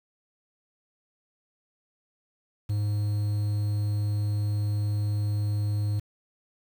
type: tone with quantisation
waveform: triangle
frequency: 103.83 Hz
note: G#2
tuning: in tune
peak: -22 dBFS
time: 2.69-6 s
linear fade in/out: 10 ms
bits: 8
effects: none